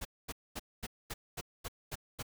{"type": "noise bursts", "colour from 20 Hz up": "pink", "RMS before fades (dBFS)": -40, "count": 9, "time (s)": [0.01, 2.228], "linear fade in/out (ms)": 10, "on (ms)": 42, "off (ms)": 230, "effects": []}